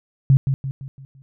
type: tone with echo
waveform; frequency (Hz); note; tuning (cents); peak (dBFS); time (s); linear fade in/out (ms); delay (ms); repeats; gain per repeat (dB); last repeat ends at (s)
sine; 135.4; C#3; -40; -9; 0.3-0.37; 0; 170; 5; -7; 1.22
effects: none